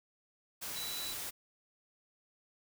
sine tone in noise, 3951 Hz, B7, in tune, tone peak -41 dBFS, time 0.75-1.14 s, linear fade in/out 20 ms, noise white, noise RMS -41 dBFS, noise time 0.61-1.31 s, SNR -3 dB, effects none

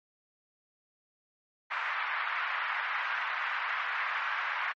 white band-pass noise, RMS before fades -33 dBFS, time 1.7-4.73 s, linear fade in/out 20 ms, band 980 to 2000 Hz, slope 24 dB/octave, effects MP3 32 kbps

